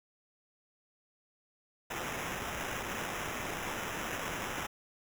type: noise with sample-and-hold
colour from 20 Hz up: blue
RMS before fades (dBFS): -38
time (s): 1.9-4.67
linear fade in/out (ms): 10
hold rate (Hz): 4410
effects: none